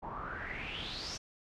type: noise with low-pass filter sweep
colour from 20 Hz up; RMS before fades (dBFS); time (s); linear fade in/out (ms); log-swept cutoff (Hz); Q
pink; -41; 0.02-1.18; 20; 880 to 6000; 6.9
effects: none